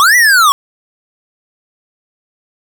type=linear two-way sweep; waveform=square; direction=up then down; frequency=1080 to 2000 to 1080 Hz; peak=-6 dBFS; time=0-0.52 s; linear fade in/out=0 ms; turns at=0.16 s; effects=none